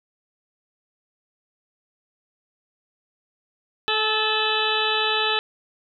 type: harmonic tone with a mistuned harmonic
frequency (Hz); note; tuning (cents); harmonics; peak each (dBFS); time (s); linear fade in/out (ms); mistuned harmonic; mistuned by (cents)
434.5; A4; -22; 1 / 2 / 3 / 4 / 6 / 7 / 8 / 9; -28 / -28 / -28 / -28 / -28 / -28 / -28 / -28; 3.88-5.39; 0; 2; -17
effects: none